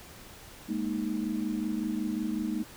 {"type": "chord", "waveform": "sine", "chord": "Ab suspended second", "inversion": "none", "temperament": "equal", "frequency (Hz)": [207.7, 233.1, 311.1], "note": ["Ab3", "Bb3", "Eb4"], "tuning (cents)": [0, 0, 0], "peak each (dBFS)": -33, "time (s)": [0.68, 2.64], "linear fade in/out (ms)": 20, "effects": ["pink hiss -49 dBFS RMS until 2.76 s"]}